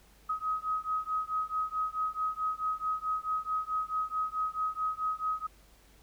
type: beating tone pair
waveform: sine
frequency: 1263 / 1267.6 Hz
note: D#6 / D#6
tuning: +26 / +32 cents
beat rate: 4.6 Hz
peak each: -33 / -33 dBFS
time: 0.29-5.47 s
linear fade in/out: 10 ms
effects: added 50 Hz sine -60 dBFS peak until 6.02 s + pink hiss -62 dBFS RMS until 6.02 s